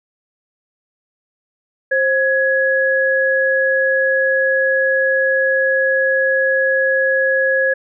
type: tone pair together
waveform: sine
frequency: 530 / 1674.9 Hz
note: C5 / G#6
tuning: +22 / +14 cents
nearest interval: octave + minor sixth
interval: 1992 cents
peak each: -16 / -15 dBFS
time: 1.91-7.74 s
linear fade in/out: 10 ms
effects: none